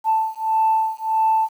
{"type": "beating tone pair", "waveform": "sine", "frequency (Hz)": [882, 883.6], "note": ["A5", "A5"], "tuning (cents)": [4, 7], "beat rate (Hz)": 1.6, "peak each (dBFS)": -19, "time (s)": [0.04, 1.49], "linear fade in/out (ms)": 50, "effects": ["tanh soft clip ceiling -9 dBFS", "8-bit"]}